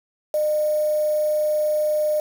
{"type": "tone with quantisation", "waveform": "sine", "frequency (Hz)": 607, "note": "D#5", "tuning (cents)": -43, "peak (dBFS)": -18, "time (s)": [0.34, 2.2], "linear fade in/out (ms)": 2, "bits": 6, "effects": []}